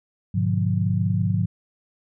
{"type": "chord", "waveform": "sine", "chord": "G# diminished seventh", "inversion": "none", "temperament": "just", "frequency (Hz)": [103.83, 124.59, 149.51, 179.41], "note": ["G#2", "B2", "D3", "F3"], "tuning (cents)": [0, 16, 31, 47], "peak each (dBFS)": [-22, -28, -27, -24], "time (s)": [0.34, 1.46], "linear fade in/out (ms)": 10, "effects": []}